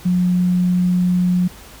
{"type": "tone", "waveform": "sine", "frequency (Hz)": 179.7, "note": "F3", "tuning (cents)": 50, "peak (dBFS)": -13, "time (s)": [0.05, 1.48], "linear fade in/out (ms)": 10, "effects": ["added 50 Hz sine -44 dBFS peak until 1.8 s", "pink hiss -41 dBFS RMS until 1.8 s"]}